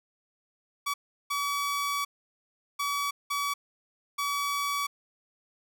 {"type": "tone bursts at uneven times", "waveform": "sawtooth", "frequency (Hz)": 1140, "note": "C#6", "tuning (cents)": 48, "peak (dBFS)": -24, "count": 5, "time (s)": [[0.86, 0.94], [1.3, 2.05], [2.79, 3.11], [3.3, 3.54], [4.18, 4.87]], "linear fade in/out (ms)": 10, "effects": []}